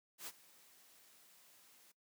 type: noise with ADSR envelope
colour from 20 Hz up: white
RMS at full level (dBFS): -45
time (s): 0.18-1.92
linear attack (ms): 90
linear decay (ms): 45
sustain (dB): -20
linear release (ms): 8
effects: noise-tail reverb RT60 0.1 s tail -18 dB re dry + high-pass 150 Hz 12 dB/octave